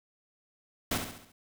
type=noise with echo; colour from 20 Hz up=pink; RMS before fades=-30 dBFS; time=0.91-0.98 s; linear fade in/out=5 ms; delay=68 ms; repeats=5; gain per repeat=-6 dB; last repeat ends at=1.32 s; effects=none